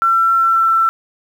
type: tone with pitch glide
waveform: sine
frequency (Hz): 1349 to 1338.9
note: E6 to E6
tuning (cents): +40 to +27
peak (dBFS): -10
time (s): 0.02-0.89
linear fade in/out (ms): 0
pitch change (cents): -13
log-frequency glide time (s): 0.4-0.71
effects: 7-bit